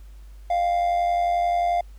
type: tone with amplitude modulation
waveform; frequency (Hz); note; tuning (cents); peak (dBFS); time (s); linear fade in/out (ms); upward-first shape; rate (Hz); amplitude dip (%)
triangle; 698.5; F5; 0; -15; 0.5-1.81; 5; sine; 91.3; 50
effects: added 50 Hz sine -40 dBFS peak until 1.98 s + pink hiss -60 dBFS RMS until 1.98 s